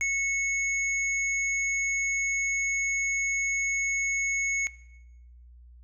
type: tone pair together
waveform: sine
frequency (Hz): 2200 / 6593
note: C#7 / G#8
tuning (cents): -14 / -14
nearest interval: octave + perfect fifth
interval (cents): 1900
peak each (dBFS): -25 / -33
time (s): 0.01-4.67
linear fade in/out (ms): 0
effects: noise-tail reverb RT60 0.9 s tail -19 dB re dry + added 60 Hz sine -48 dBFS peak until 5.83 s